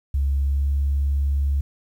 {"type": "tone with pitch glide", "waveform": "sine", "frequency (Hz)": [69.3, 70.19], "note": ["C#2", "C#2"], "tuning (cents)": [0, 22], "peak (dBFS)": -17, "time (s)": [0.14, 1.61], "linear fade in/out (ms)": 5, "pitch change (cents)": 22, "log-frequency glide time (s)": [0.44, 0.69], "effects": ["tanh soft clip ceiling -14 dBFS", "9-bit"]}